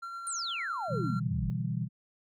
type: tone with tremolo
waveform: triangle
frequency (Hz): 1370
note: F6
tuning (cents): -34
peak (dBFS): -35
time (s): 0.02-1.2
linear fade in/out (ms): 10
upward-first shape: sine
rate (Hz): 8.8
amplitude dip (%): 25
type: exponential sweep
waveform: sine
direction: down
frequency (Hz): 9320 to 43.65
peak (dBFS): -33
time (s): 0.27-1.5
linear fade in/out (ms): 0
type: chord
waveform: sine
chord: E minor seventh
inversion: second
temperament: equal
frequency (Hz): 123.47 / 146.83 / 164.81 / 196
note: B2 / D3 / E3 / G3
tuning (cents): 0 / 0 / 0 / 0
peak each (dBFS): -33 / -39 / -34 / -37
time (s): 0.88-1.89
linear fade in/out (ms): 50
effects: none